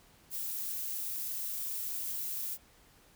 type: noise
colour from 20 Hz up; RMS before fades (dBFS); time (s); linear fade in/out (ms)
violet; -37; 0.3-2.58; 50
effects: pink hiss -62 dBFS RMS until 3.15 s